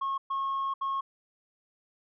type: tone bursts at uneven times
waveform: sine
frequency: 1088 Hz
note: C#6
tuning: 33 cents flat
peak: -26 dBFS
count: 3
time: 0.01-0.18 / 0.3-0.74 / 0.81-1.01 s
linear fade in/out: 10 ms
effects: tanh soft clip ceiling -26 dBFS